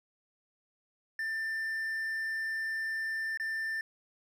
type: tone with dropouts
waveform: triangle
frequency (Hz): 1785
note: A6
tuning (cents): +24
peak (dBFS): -30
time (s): 1.19-3.81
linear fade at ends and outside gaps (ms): 2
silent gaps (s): 3.374-3.398
effects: none